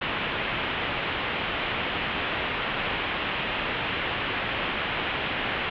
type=low-pass noise; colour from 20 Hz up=white; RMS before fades=-29 dBFS; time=0.01-5.7 s; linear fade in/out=10 ms; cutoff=3200 Hz; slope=48 dB/octave; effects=none